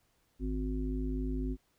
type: harmonic tone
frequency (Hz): 51.9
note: G#1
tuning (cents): 0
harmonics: 1 / 3 / 5 / 7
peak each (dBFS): -33 / -44 / -36 / -43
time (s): 0.39-1.57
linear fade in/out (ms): 50
effects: pink hiss -73 dBFS RMS until 1.78 s